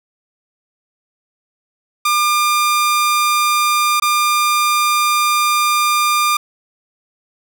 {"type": "tone with dropouts", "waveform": "sawtooth", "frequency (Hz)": 1200, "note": "D6", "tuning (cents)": 37, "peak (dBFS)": -9, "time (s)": [2.05, 6.37], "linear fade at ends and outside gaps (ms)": 5, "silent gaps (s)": [3.999, 4.021], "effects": []}